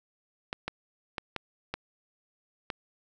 clicks, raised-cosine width 0.3 ms, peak -16 dBFS, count 6, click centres 0.529 / 0.68 / 1.182 / 1.363 / 1.74 / 2.702 s, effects none

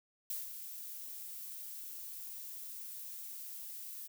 violet noise with ADSR envelope, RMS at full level -38 dBFS, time 0.3-4.08 s, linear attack 3 ms, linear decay 160 ms, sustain -8 dB, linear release 22 ms, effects none

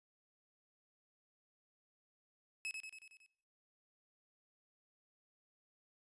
40% pulse tone with echo, 2580 Hz, E7, 38 cents flat, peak -38 dBFS, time 2.65-2.71 s, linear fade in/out 0 ms, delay 92 ms, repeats 6, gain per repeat -4 dB, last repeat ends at 3.262 s, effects noise-tail reverb RT60 0.9 s tail -24 dB re dry + resampled to 24000 Hz

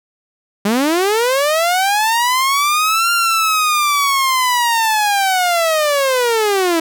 sawtooth linear two-way sweep, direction up then down, 195.3 to 1396.9 to 321.1 Hz, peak -9 dBFS, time 0.65-6.8 s, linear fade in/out 5 ms, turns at 3.12 s, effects none

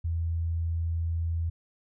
sine tone, 83.1 Hz, E2, 15 cents sharp, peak -26 dBFS, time 0.04-1.5 s, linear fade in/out 10 ms, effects none

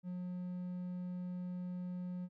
triangle tone, 180 Hz, F#3, 47 cents flat, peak -37 dBFS, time 0.03-2.29 s, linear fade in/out 50 ms, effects none

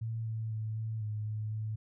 sine tone with pitch steps, 113.1 / 111.2 / 109.3 / 110.8 / 106.5 / 107.6 / 108.7 Hz, A2 / A2 / A2 / A2 / G#2 / A2 / A2, +48 / +19 / -11 / +13 / +44 / -38 / -21 cents, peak -33 dBFS, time 0.01-1.76 s, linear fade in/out 10 ms, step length 250 ms, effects none

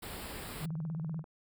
pink band-stop noise, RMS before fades -43 dBFS, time 0.02-0.66 s, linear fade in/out 10 ms, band 5200 to 7400 Hz, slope 96 dB/octave
click train, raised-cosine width 1 ms, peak -37 dBFS, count 16, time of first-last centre 0.51-1.242 s, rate 20.5 Hz
sine tone with vibrato, 159.9 Hz, D#3, 48 cents sharp, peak -34 dBFS, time 0.59-1.24 s, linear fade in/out 50 ms, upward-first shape triangle, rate 16 Hz, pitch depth 150 cents each way
effects none

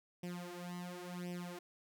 sawtooth tone with flanger, 177.2 Hz, F3, 25 cents sharp, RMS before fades -45 dBFS, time 0.23-1.59 s, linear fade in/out 5 ms, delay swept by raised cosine 0.36 to 4.66 ms, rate 0.94 Hz, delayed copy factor +0.9, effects none

